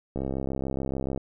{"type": "click train", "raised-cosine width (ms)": 2, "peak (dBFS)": -17, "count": 69, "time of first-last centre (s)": [0.16, 1.176], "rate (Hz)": 66.9, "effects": []}